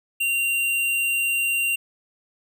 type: tone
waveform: square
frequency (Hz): 2768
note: F7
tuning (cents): -16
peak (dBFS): -21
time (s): 0.2-1.76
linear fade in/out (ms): 10
effects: none